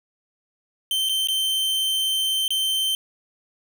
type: tone with dropouts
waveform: 45% pulse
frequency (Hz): 3108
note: G7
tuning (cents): -16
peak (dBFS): -20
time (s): 0.91-2.95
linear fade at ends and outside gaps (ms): 1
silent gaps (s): 1.089-1.094 / 1.273-1.285 / 2.48-2.505
effects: none